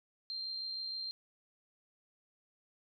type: tone with amplitude modulation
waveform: sine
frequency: 4170 Hz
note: C8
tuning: 7 cents flat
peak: -36 dBFS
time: 0.3-1.11 s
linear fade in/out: 0 ms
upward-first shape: sine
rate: 66.4 Hz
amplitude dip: 35%
effects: none